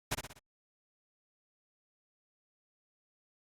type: noise with echo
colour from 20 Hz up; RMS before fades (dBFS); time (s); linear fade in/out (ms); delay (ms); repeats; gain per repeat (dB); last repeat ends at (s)
pink; -32; 0.11-0.15; 10; 61; 4; -6; 0.394
effects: low-pass 12000 Hz 12 dB/octave + Opus 48 kbps